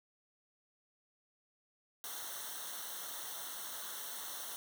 white noise with comb filter, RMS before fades -44 dBFS, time 2.04-4.56 s, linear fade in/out 0 ms, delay 0.41 ms, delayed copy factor -0.9, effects none

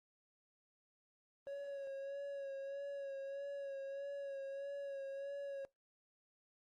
triangle tone with vibrato, 554.4 Hz, C#5, in tune, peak -40 dBFS, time 1.47-5.65 s, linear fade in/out 0 ms, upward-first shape sine, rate 1.6 Hz, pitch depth 30 cents each way, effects noise-tail reverb RT60 0.2 s tail -24 dB re dry + Opus 24 kbps

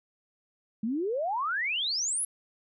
sine exponential sweep, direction up, 207.7 to 11290 Hz, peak -27 dBFS, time 0.83-2.25 s, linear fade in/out 5 ms, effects none

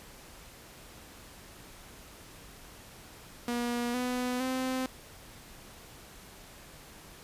sawtooth tone with pitch steps, 240 / 249.2 / 258.7 Hz, B3 / B3 / C4, -49 / +16 / -19 cents, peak -26 dBFS, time 3.48-4.86 s, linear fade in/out 2 ms, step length 460 ms, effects pink hiss -51 dBFS RMS until 7.23 s + resampled to 32000 Hz

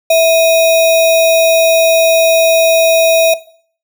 sine tone with sample-and-hold, 655 Hz, E5, 11 cents flat, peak -5 dBFS, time 0.1-3.34 s, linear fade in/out 5 ms, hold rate 3150 Hz, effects noise-tail reverb RT60 0.5 s tail -17 dB re dry

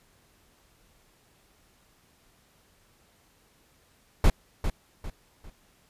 brown noise with echo, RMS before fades -17 dBFS, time 4.24-4.3 s, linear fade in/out 2 ms, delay 400 ms, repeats 3, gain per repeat -9 dB, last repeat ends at 5.5 s, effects pink hiss -63 dBFS RMS until 5.89 s + resampled to 32000 Hz

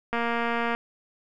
click train, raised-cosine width 0.5 ms, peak -13 dBFS, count 146, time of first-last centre 0.13-0.75 s, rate 234 Hz, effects none

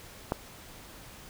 click, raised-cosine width 1 ms, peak -13 dBFS, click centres 0.321 s, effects pink hiss -49 dBFS RMS until 1.29 s

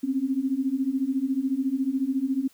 sine beating tone pair, 258.1 / 272.1 Hz, C4 / C#4, -23 / -32 cents, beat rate 14 Hz, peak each -27 / -25 dBFS, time 0.03-2.48 s, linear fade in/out 10 ms, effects white hiss -59 dBFS RMS until 2.53 s

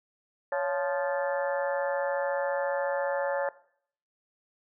harmonic tone with a mistuned harmonic, 174.61 Hz, F3, in tune, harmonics 3 / 4 / 5 / 6 / 7 / 8 / 9 / 10, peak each -28 / -38 / -34 / -42 / -45 / -42 / -44 / -37 dBFS, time 0.52-3.49 s, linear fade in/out 2 ms, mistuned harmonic 3, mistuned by +110 cents, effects noise-tail reverb RT60 0.6 s tail -18 dB re dry

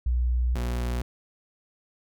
sine / 40% pulse tone pair in turn, 61 / 60.3 Hz, B1 / B1, -21 / -41 cents, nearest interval unison, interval 20 cents, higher first, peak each -21 / -25 dBFS, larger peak first, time 0.06-0.55 / 0.55-1.02 s, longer first, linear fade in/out 5 ms, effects none

